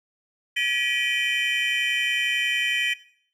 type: tone cluster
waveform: triangle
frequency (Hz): 1701 / 1932 / 2351 / 2482 / 3063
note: G#6 / B6 / D7 / D#7 / G7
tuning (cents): +41 / -39 / +1 / -5 / -41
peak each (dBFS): -33 / -25 / -29 / -27 / -26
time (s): 0.56-2.94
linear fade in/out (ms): 10
effects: noise-tail reverb RT60 0.6 s tail -17 dB re dry